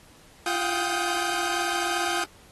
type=tone cluster; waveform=sawtooth; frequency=345.9 / 720 / 793 / 1254 / 1554 Hz; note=F4 / F#5 / G5 / D#6 / G6; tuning=-17 / -47 / +20 / +13 / -16 cents; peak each=-28 dBFS; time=0.46-2.24 s; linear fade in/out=2 ms; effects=pink hiss -54 dBFS RMS until 2.51 s + AAC 32 kbps